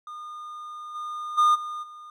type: tone with level steps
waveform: triangle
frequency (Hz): 1218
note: D#6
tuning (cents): -37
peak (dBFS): -34 / -29 / -14 / -29 / -39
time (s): 0.07-2.1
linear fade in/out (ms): 2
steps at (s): 0.94 / 1.37 / 1.54 / 1.82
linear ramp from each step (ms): 20
effects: none